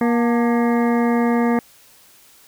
harmonic tone with a mistuned harmonic, 237 Hz, A#3, 29 cents sharp, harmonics 1 / 2 / 3 / 4 / 5 / 7 / 8 / 9, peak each -16 / -22 / -26 / -28 / -30 / -33 / -34 / -35 dBFS, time 0.01-1.59 s, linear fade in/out 2 ms, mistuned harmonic 4, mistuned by -90 cents, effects white hiss -50 dBFS RMS until 2.47 s

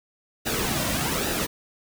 pink noise with flanger, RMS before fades -26 dBFS, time 0.45-1.47 s, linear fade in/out 20 ms, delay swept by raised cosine 0.91 to 2.41 ms, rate 1.2 Hz, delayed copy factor -0.6, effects none

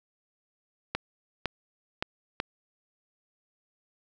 clicks, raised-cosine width 0.3 ms, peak -12 dBFS, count 4, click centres 0.95 / 1.457 / 2.025 / 2.401 s, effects none

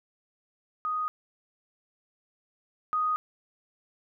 sine tone pair in turn, 1244.5 / 1244.5 Hz, D#6 / D#6, 0 / 0 cents, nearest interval unison, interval 0 cents, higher neither, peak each -27 / -24 dBFS, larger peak second, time 0.85-1.08 / 2.93-3.16 s, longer neither, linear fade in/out 0 ms, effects none

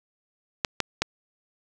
clicks, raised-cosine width 0.2 ms, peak -5 dBFS, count 3, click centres 0.648 / 0.803 / 1.02 s, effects none

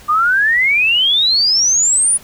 sine exponential sweep, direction up, 1183 to 9956 Hz, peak -10 dBFS, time 0.08-2.18 s, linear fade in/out 20 ms, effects pink hiss -41 dBFS RMS until 2.23 s

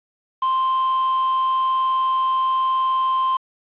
triangle tone, 1046.5 Hz, C6, in tune, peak -15 dBFS, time 0.42-3.37 s, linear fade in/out 5 ms, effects resampled to 8000 Hz + 7-bit

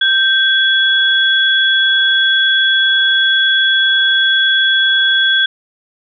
sine tone pair together, 1568 / 3367 Hz, G6 / G#7, 0 / +23 cents, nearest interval octave + minor second, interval 1323 cents, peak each -12 dBFS, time 0.01-5.46 s, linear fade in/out 5 ms, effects none

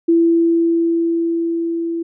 sine tone with level ramp, 334.4 Hz, E4, 25 cents sharp, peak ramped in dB -9 to -19 dBFS, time 0.08-2.03 s, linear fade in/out 10 ms, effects none

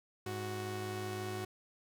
sawtooth tone pair together, 103.83 / 370 Hz, G#2 / F#4, 0 / 0 cents, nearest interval octave + minor seventh, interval 2200 cents, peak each -37 / -36 dBFS, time 0.26-1.45 s, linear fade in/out 5 ms, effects none

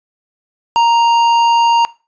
sine tone with tanh clipping, 932.3 Hz, A#5, in tune, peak -10 dBFS, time 0.76-1.85 s, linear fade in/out 0 ms, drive 12 dB, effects noise-tail reverb RT60 0.3 s tail -20 dB re dry + resampled to 16000 Hz

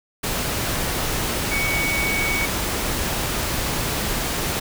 sine tone in noise, 2242 Hz, C#7, 19 cents sharp, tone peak -22 dBFS, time 1.51-2.46 s, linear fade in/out 10 ms, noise pink, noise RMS -24 dBFS, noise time 0.23-4.6 s, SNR -1 dB, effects none

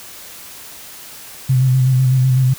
sine tone with vibrato, 129.5 Hz, C3, 17 cents flat, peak -10 dBFS, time 1.49-2.54 s, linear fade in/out 10 ms, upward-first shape square, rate 8 Hz, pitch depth 30 cents each way, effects white hiss -36 dBFS RMS until 2.58 s

